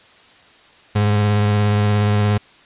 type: tone with vibrato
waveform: 35% pulse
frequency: 103.83 Hz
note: G#2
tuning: in tune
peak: -12 dBFS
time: 0.95-2.38 s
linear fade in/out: 10 ms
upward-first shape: sine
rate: 17 Hz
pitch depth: 20 cents each way
effects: white hiss -48 dBFS RMS until 2.65 s + resampled to 8000 Hz